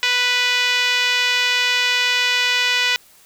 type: tone with band-pass filter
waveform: 5% pulse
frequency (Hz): 493.9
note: B4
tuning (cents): 0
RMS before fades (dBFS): -18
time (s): 0.03-2.96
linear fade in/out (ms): 0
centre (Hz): 2400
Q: 1.3
effects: white hiss -50 dBFS RMS until 3.25 s